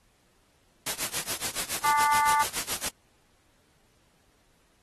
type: noise with tremolo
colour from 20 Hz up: white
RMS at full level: -28 dBFS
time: 0.86-2.89 s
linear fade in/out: 10 ms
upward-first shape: sine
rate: 7.1 Hz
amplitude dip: 90%
type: harmonic tone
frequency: 293.7 Hz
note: D4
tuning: in tune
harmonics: 3 / 4 / 5 / 6 / 7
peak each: -23 / -27 / -35 / -38 / -37 dBFS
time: 1.84-2.43 s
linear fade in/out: 5 ms
effects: pink hiss -66 dBFS RMS until 4.82 s + AAC 32 kbps